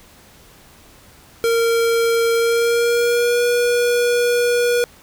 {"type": "tone with pitch glide", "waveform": "square", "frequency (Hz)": [461.9, 482.1], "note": ["A#4", "B4"], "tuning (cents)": [-16, -42], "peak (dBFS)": -15, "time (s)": [1.44, 4.84], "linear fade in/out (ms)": 0, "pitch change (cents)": 74, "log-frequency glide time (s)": [2.35, 3.44], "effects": ["pink hiss -47 dBFS RMS until 5.02 s"]}